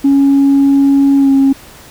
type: tone with pitch glide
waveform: sine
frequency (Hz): 277.2 to 272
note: C#4 to C#4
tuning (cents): 0 to -33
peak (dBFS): -4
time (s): 0.04-1.53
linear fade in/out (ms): 10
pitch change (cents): -33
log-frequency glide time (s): 1.18-1.31
effects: tanh soft clip ceiling -3 dBFS + pink hiss -37 dBFS RMS until 1.9 s